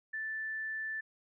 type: tone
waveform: sine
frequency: 1760 Hz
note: A6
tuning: in tune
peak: -35 dBFS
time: 0.13-1.01 s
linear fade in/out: 10 ms
effects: none